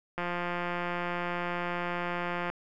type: click train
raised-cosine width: 0.5 ms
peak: -18 dBFS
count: 407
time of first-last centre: 0.18-2.5 s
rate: 175 Hz
effects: none